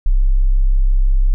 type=tone; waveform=sine; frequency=32.91 Hz; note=C1; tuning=11 cents sharp; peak=-9 dBFS; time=0.06-1.34 s; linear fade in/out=0 ms; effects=none